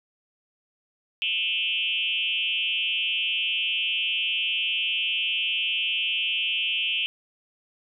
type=tone with frequency modulation; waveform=sine; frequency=2855 Hz; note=F7; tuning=37 cents sharp; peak=-23 dBFS; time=1.22-7.06 s; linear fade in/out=0 ms; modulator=210 Hz; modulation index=1.7; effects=none